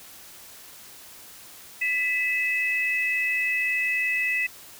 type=tone pair together; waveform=sine; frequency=1992.5 / 2591 Hz; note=B6 / E7; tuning=+15 / -30 cents; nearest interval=perfect fourth; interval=455 cents; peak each=-25 dBFS; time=1.81-4.47 s; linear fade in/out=10 ms; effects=white hiss -46 dBFS RMS until 4.79 s